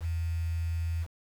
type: tone with quantisation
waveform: sine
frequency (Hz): 83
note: E2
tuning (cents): +12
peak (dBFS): -28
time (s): 0-1.07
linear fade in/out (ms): 50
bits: 8
effects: none